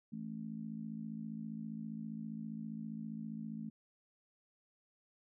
harmonic tone, 55 Hz, A1, in tune, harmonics 3 / 4 / 5, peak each -47 / -42 / -52 dBFS, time 0.12-3.7 s, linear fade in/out 10 ms, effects none

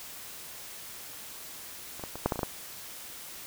clicks, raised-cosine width 1 ms, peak -29 / -22 / -24 / -10 / -13 / -23 / -16 / -14 dBFS, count 8, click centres 1.996 / 2.038 / 2.156 / 2.26 / 2.322 / 2.358 / 2.392 / 2.432 s, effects white hiss -44 dBFS RMS until 3.46 s

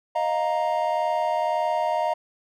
triangle chord, Eb suspended second, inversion none, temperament equal with one note detuned, 622.3 / 704.1 / 932.3 Hz, Eb5 / F5 / Bb5, 0 / +14 / 0 cents, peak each -24 dBFS, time 0.15-2.14 s, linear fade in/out 10 ms, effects none

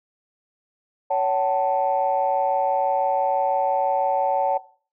sine tone cluster, 560 / 756 / 882 Hz, C#5 / F#5 / A5, +18 / +37 / +4 cents, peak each -23 dBFS, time 1.1-4.58 s, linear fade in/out 10 ms, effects noise-tail reverb RT60 0.4 s tail -17 dB re dry + tanh soft clip ceiling -10 dBFS

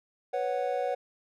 triangle chord, B suspended second, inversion none, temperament equal, 493.9 / 554.4 / 740 Hz, B4 / C#5 / F#5, 0 / 0 / 0 cents, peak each -30 dBFS, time 0.33-0.95 s, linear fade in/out 10 ms, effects none

